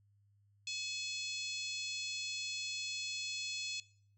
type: harmonic tone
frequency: 854 Hz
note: G#5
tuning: 48 cents sharp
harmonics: 3 / 4 / 5 / 6 / 7 / 8 / 9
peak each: -43 / -45 / -44 / -50 / -49 / -49 / -52 dBFS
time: 0.67-3.8 s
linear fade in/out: 2 ms
effects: noise-tail reverb RT60 0.6 s tail -22 dB re dry + added 101 Hz sine -67 dBFS peak until 4.17 s